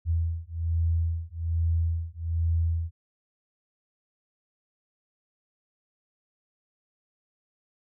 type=beating tone pair; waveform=sine; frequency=82.41 / 83.61 Hz; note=E2 / E2; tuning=0 / +25 cents; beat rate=1.2 Hz; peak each=-27 dBFS; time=0.05-2.91 s; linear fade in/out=50 ms; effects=none

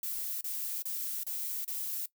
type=noise bursts; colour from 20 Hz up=violet; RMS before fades=-36 dBFS; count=5; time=0.03-2.058 s; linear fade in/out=2 ms; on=380 ms; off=32 ms; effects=noise-tail reverb RT60 0.1 s tail -19 dB re dry

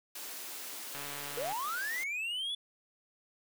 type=high-pass noise; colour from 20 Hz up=white; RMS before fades=-43 dBFS; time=0.15-2.04 s; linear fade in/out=5 ms; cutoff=240 Hz; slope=24 dB/octave
type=click train; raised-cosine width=0.3 ms; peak=-27 dBFS; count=83; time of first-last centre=0.95-1.523 s; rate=143 Hz
type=linear sweep; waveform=triangle; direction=up; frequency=440 to 3473 Hz; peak=-32 dBFS; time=1.37-2.55 s; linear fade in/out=5 ms
effects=none

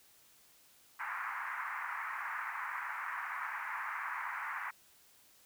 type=band-pass noise; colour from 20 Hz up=pink; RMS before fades=-40 dBFS; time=0.99-4.71 s; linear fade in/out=10 ms; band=920 to 2100 Hz; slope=48 dB/octave; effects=white hiss -64 dBFS RMS until 5.45 s

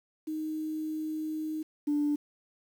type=tone pair in turn; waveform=sine; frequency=311.1 / 293.6 Hz; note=D#4 / D4; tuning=0 / 0 cents; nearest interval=minor second; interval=100 cents; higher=first; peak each=-31 / -24 dBFS; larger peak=second; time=0.27-1.63 / 1.87-2.16 s; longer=first; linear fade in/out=10 ms; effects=tanh soft clip ceiling -21 dBFS + 9-bit

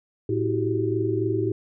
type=tone cluster; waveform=sine; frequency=111.5 / 322.5 / 369.8 / 393.4 Hz; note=A2 / E4 / F#4 / G4; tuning=+23 / -38 / -1 / +6 cents; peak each=-27 dBFS; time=0.29-1.52 s; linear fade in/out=5 ms; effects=none

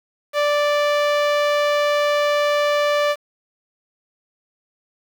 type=tone; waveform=sawtooth; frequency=586 Hz; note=D5; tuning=4 cents flat; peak=-12 dBFS; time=0.33-3.16 s; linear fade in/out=50 ms; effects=low-pass 4000 Hz 12 dB/octave + 7-bit

